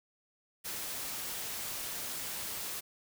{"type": "noise", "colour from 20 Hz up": "white", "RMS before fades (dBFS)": -39, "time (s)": [0.64, 2.81], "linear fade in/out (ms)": 20, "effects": []}